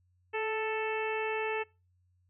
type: harmonic tone with a mistuned harmonic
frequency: 440 Hz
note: A4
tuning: in tune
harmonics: 1 / 2 / 3 / 4 / 5 / 6 / 7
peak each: -33 / -37 / -43 / -40 / -41 / -39 / -52 dBFS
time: 0.33-1.64 s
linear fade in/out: 20 ms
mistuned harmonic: 1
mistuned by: -20 cents
effects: noise-tail reverb RT60 0.3 s tail -25 dB re dry + added 90 Hz sine -67 dBFS peak until 2.29 s